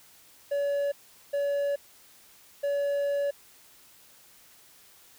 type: tone bursts at uneven times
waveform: triangle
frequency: 568 Hz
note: C#5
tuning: 42 cents sharp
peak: -23 dBFS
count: 3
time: 0.51-0.92 / 1.33-1.76 / 2.63-3.31 s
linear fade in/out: 10 ms
effects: white hiss -56 dBFS RMS until 5.18 s